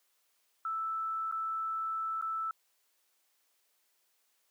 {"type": "tone with dropouts", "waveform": "sine", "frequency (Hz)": 1318.5, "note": "E6", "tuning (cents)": 0, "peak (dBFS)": -32, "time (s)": [0.65, 2.51], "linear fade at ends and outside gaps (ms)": 2, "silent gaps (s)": [[1.314, 1.323], [2.213, 2.223]], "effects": ["white hiss -74 dBFS RMS until 4.5 s", "high-pass 400 Hz 12 dB/octave"]}